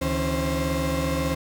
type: tone cluster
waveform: 35% pulse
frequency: 72.8 / 160.6 / 272.8 / 524 Hz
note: D2 / E3 / C#4 / C5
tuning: -15 / -45 / -28 / +2 cents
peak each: -27 dBFS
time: 0.01-1.35 s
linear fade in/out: 10 ms
effects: 9-bit